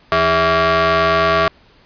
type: ring-modulated tone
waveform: sawtooth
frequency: 244.4 Hz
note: B3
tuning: 18 cents flat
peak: -5 dBFS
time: 0.12-1.48 s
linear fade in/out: 0 ms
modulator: 900 Hz
effects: pink hiss -50 dBFS RMS until 1.85 s + resampled to 11025 Hz